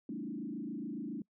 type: tone with frequency modulation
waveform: sine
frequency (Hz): 256.5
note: C4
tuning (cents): -34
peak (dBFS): -37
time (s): 0.09-1.22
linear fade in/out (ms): 2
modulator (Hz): 27.2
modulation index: 2.3
effects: noise-tail reverb RT60 0.1 s tail -26 dB re dry